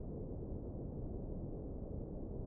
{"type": "low-pass noise", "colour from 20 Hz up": "pink", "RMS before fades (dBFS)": -44, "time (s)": [0, 2.46], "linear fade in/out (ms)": 5, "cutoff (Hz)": 520, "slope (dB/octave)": 24, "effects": []}